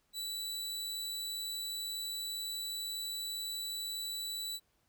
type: tone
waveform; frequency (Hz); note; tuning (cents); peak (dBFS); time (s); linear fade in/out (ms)
sawtooth; 3951; B7; 0; -34; 0.13-4.6; 50
effects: pink hiss -75 dBFS RMS until 4.88 s